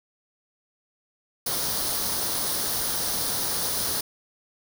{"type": "noise with comb filter", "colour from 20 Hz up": "white", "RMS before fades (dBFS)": -27, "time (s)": [1.46, 4.01], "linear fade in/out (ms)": 5, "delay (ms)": 0.2, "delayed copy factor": 0.6, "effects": []}